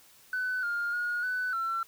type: tone with pitch steps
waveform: sine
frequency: 1504 / 1410 / 1440 / 1500 / 1349 Hz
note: F#6 / F6 / F#6 / F#6 / E6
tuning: +28 / +16 / -47 / +23 / +40 cents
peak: -27 dBFS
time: 0.33-1.83 s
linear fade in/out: 2 ms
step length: 300 ms
effects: tanh soft clip ceiling -25 dBFS + white hiss -58 dBFS RMS until 1.87 s